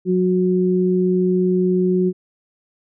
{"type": "tone pair together", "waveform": "sine", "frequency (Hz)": [182.65, 366.2], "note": ["F#3", "F#4"], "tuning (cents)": [-22, -18], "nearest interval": "octave", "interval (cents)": 1204, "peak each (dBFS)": [-17, -17], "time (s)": [0.05, 2.13], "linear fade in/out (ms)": 50, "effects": []}